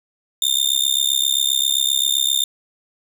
sawtooth tone with amplitude modulation, 3619 Hz, A7, 48 cents sharp, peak -9 dBFS, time 0.42-2.44 s, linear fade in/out 2 ms, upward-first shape sine, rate 67.6 Hz, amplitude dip 100%, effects none

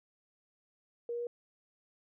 sine tone with pitch steps, 472.8 / 475.8 / 478.8 Hz, A#4 / A#4 / A#4, +24 / +35 / +46 cents, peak -34 dBFS, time 1.09-1.27 s, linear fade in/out 2 ms, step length 60 ms, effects none

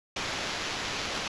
white noise with sample-and-hold, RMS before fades -33 dBFS, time 0.16-1.28 s, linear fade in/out 5 ms, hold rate 8820 Hz, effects resampled to 22050 Hz

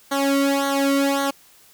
sawtooth tone with flanger, 277.2 Hz, C#4, in tune, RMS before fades -20 dBFS, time 0.11-1.31 s, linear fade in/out 10 ms, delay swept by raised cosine 0.39 to 1.19 ms, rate 1.8 Hz, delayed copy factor -0.95, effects white hiss -52 dBFS RMS until 1.73 s

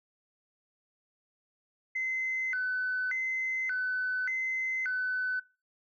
sine tone with vibrato, 1760 Hz, A6, in tune, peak -28 dBFS, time 1.95-5.4 s, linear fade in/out 10 ms, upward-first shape square, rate 0.86 Hz, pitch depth 270 cents each way, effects noise-tail reverb RT60 0.3 s tail -20 dB re dry + tanh soft clip ceiling -24 dBFS

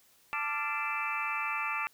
harmonic tone with a mistuned harmonic, 293.6 Hz, D4, in tune, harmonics 3 / 4 / 5 / 6 / 7 / 8 / 9, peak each -39 / -36 / -39 / -42 / -42 / -37 / -37 dBFS, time 0.33-1.87 s, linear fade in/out 0 ms, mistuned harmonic 5, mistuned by -110 cents, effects white hiss -64 dBFS RMS until 1.93 s

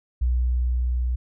sine tone with level ramp, 61.5 Hz, B1, 7 cents flat, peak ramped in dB -18 to -21 dBFS, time 0.21-1.16 s, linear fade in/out 10 ms, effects none

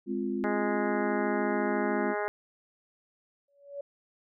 sine chord, F minor, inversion first, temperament equal, 207.7 / 261.6 / 349.2 Hz, Ab3 / C4 / F4, 0 / 0 / 0 cents, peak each -33 dBFS, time 0.06-2.15 s, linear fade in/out 50 ms
harmonic tone, 207.6 Hz, G#3, in tune, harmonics 2 / 3 / 4 / 5 / 6 / 7 / 8 / 9 / 10, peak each -33 / -35 / -35 / -41 / -41 / -39 / -41 / -43 / -45 dBFS, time 0.44-2.28 s, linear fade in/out 0 ms
sine tone with exponential growth, 566 Hz, C#5, 36 cents sharp, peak -32 dBFS, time 3.48-3.81 s, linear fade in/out 5 ms, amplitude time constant 70 ms
effects none

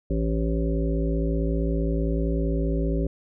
harmonic tone with a mistuned harmonic, 55.3 Hz, A1, 9 cents sharp, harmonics 1 / 3 / 5 / 7 / 9 / 10, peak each -24 / -28 / -30 / -31 / -37 / -35 dBFS, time 0.1-3.07 s, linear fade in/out 5 ms, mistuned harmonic 1, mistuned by +18 cents, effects none

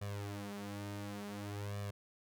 sawtooth tone with flanger, 101.8 Hz, G#2, 34 cents flat, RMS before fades -43 dBFS, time 0.01-1.91 s, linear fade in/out 10 ms, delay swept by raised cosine 1.7 to 6.6 ms, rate 0.56 Hz, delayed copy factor +0.9, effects none

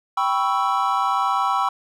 triangle chord, C# half-diminished seventh, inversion second, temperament equal, 784 / 987.8 / 1108.7 / 1318.5 Hz, G5 / B5 / C#6 / E6, 0 / 0 / 0 / 0 cents, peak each -22 dBFS, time 0.17-1.69 s, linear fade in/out 5 ms, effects none

